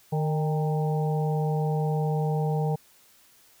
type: harmonic tone with a mistuned harmonic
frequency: 153.1 Hz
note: D#3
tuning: 28 cents flat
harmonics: 1 / 3 / 4 / 5 / 6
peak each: -24 / -31 / -40 / -33 / -43 dBFS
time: 0.12-2.76 s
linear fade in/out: 10 ms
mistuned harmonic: 5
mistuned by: +57 cents
effects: white hiss -58 dBFS RMS until 3.6 s